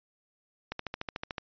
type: click train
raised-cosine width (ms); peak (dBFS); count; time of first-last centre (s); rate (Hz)
0.3; -18; 10; 0.72-1.382; 13.6
effects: resampled to 11025 Hz